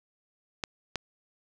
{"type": "clicks", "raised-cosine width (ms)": 0.2, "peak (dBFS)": -13, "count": 2, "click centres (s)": [0.638, 0.957], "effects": []}